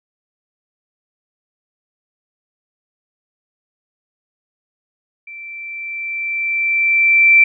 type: tone with level ramp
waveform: sine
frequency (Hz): 2341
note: D7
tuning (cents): -6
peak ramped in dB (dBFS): -31 to -5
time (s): 5.27-7.44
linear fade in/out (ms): 5
effects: none